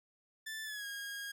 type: tone with pitch glide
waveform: sawtooth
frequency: 1760 to 1632.7 Hz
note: A6 to G#6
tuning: 0 to -30 cents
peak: -37 dBFS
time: 0.46-1.32 s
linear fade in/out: 10 ms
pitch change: -130 cents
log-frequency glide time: 0.64-0.86 s
effects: none